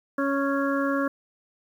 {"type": "harmonic tone", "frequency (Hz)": 277.2, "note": "C#4", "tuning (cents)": 0, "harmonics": [1, 2, 4, 5, 6], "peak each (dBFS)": [-25, -28, -31, -32, -33], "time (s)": [0.18, 1.08], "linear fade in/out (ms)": 5, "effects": ["9-bit"]}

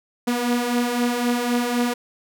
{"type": "beating tone pair", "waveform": "sawtooth", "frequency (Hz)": [239.1, 243], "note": ["A#3", "B3"], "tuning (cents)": [44, -28], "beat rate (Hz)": 3.9, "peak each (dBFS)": [-22, -17], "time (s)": [0.27, 1.94], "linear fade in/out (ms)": 10, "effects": []}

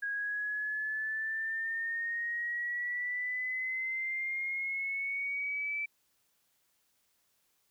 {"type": "exponential sweep", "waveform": "sine", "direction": "up", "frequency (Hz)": [1639, 2324], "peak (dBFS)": -32, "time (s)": [0.02, 5.86], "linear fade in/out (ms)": 10, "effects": ["white hiss -74 dBFS RMS until 7.7 s"]}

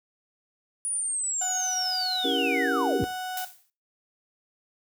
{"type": "linear sweep", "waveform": "sine", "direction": "down", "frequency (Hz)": [9760, 45.67], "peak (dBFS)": -26, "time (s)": [0.85, 3.04], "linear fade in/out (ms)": 0}
{"type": "tone", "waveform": "35% pulse", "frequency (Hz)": 740, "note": "F#5", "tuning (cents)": 0, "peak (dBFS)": -29, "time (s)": [1.41, 3.45], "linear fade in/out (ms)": 5}
{"type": "chord", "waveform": "sine", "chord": "C# diminished seventh", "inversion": "none", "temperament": "equal with one note detuned", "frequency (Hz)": [277.2, 329.6, 392, 473.2], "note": ["C#4", "E4", "G4", "Bb4"], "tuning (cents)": [0, 0, 0, 26], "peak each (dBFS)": [-28, -33, -32, -30], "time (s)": [2.24, 3.05], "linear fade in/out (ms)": 10}
{"type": "noise with exponential decay", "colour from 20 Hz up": "blue", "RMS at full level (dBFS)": -32, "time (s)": [3.37, 3.7], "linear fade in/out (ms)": 1, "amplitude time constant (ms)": 70}
{"effects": ["noise-tail reverb RT60 0.3 s tail -17 dB re dry"]}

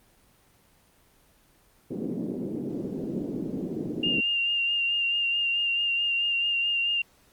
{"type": "band-pass noise", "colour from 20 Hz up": "pink", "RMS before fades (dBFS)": -32, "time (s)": [1.9, 4.21], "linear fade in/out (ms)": 10, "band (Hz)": [190, 380], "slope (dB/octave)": 24}
{"type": "tone with vibrato", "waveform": "sine", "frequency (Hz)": 2794, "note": "F7", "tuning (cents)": 0, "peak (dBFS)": -23, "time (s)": [4.03, 7.02], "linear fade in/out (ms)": 5, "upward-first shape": "sine", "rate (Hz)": 4.6, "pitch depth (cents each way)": 24}
{"effects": ["pink hiss -61 dBFS RMS until 7.32 s", "Opus 24 kbps"]}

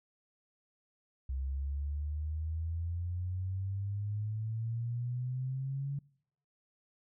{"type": "exponential sweep", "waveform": "sine", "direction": "up", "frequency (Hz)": [65.41, 141.7], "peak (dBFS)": -33, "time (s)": [1.29, 5.99], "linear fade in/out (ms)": 5, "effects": ["noise-tail reverb RT60 0.7 s tail -24 dB re dry"]}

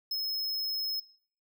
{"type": "tone", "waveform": "square", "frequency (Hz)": 5170, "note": "E8", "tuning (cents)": -34, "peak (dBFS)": -30, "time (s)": [0.11, 1], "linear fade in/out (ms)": 5, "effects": ["noise-tail reverb RT60 0.5 s tail -20 dB re dry"]}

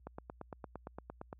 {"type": "click train", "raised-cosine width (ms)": 1, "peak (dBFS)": -29, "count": 12, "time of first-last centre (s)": [0.07, 1.329], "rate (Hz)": 8.74, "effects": ["added 60 Hz sine -55 dBFS peak until 1.39 s", "high-pass 60 Hz 12 dB/octave"]}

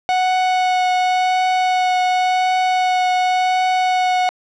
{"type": "tone with vibrato", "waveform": "45% pulse", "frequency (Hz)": 737, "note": "F#5", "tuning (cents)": -7, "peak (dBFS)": -14, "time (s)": [0.09, 4.29], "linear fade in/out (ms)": 0, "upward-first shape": "triangle", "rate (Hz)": 0.91, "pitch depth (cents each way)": 10, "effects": ["low-pass 4000 Hz 12 dB/octave"]}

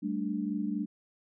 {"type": "chord", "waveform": "sine", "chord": "G suspended second", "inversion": "none", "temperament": "equal", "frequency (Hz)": [196, 220, 293.7], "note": ["G3", "A3", "D4"], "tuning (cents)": [0, 0, 0], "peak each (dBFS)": -34, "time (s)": [0.02, 0.86], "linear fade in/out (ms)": 20, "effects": []}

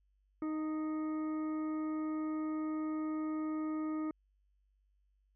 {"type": "harmonic tone with a mistuned harmonic", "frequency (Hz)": 310.7, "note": "D#4", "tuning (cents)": -2, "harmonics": [1, 2, 3, 4, 6, 7], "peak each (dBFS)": [-34, -50, -55, -47, -61, -61], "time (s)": [0.42, 4.11], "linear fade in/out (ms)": 2, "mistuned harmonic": 3, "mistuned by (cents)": -24, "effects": ["added 49 Hz sine -70 dBFS peak until 5.35 s"]}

